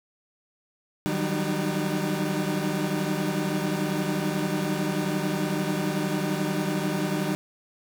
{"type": "tone cluster", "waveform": "30% pulse", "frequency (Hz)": [154.8, 184.5, 195.7, 302.7], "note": ["D#3", "F#3", "G3", "D#4"], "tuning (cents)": [-9, -5, -3, -48], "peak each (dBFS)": -28, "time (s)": [1.06, 7.35], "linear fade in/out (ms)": 0, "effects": ["8-bit"]}